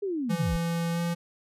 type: linear sweep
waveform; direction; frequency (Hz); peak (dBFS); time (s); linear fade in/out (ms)
sine; down; 417.2 to 30.57; -27; 0.02-0.57; 10
type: tone with pitch glide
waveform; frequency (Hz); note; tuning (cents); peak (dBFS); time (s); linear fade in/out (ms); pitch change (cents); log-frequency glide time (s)
square; 168.5 to 170.65; E3 to F3; +38 to -40; -27; 0.29-1.15; 20; +22; 0.92-1
effects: resampled to 32000 Hz